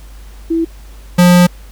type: tone pair in turn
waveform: sine / square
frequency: 329.6 / 177.45 Hz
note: E4 / F3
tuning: 0 / +28 cents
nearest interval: major seventh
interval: 1072 cents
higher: first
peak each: -11 / -5 dBFS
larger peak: second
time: 0.5-0.65 / 1.18-1.47 s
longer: second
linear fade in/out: 10 ms
effects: added 50 Hz sine -32 dBFS peak until 1.71 s + pink hiss -44 dBFS RMS until 1.71 s